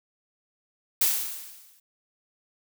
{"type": "noise with exponential decay", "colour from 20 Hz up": "blue", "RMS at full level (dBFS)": -20, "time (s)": [1.01, 1.8], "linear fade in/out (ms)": 5, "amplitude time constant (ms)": 170, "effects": []}